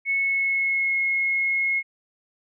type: tone with pitch glide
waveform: sine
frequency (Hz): 2200 to 2166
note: C#7 to C#7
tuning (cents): -14 to -41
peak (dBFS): -20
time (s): 0.05-1.83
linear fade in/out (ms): 50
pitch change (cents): -27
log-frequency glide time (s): 0.18-0.97
effects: none